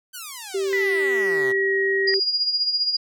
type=exponential sweep; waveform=5% pulse; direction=down; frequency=1557 to 116.54 Hz; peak=-22 dBFS; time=0.13-1.53 s; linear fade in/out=20 ms
type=tone; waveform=sine; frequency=390 Hz; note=G4; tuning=9 cents flat; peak=-21 dBFS; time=0.54-2.2 s; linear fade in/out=10 ms
type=tone with pitch glide; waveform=sine; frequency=1975.5 to 1892.8 Hz; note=B6 to A#6; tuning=0 to +26 cents; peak=-21 dBFS; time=0.73-2.14 s; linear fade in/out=0 ms; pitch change=-74 cents; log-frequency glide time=0.87-1.76 s
type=tone with tremolo; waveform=sine; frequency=4860 Hz; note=D#8; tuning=42 cents flat; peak=-17 dBFS; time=2.07-2.97 s; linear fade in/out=10 ms; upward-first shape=sine; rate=15 Hz; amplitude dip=60%
effects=none